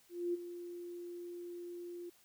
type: tone with ADSR envelope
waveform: sine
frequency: 349.2 Hz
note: F4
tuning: in tune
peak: -31 dBFS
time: 0.09-2.1 s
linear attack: 250 ms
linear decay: 19 ms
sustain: -12 dB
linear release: 10 ms
effects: white hiss -67 dBFS RMS until 2.24 s